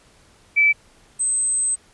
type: tone pair in turn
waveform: sine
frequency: 2312 / 8218 Hz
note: D7 / C9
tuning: -28 / -32 cents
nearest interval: octave + minor seventh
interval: 2196 cents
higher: second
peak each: -12 / -18 dBFS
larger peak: first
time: 0.56-0.73 / 1.19-1.76 s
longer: second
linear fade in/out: 20 ms
effects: pink hiss -54 dBFS RMS until 1.93 s + resampled to 24000 Hz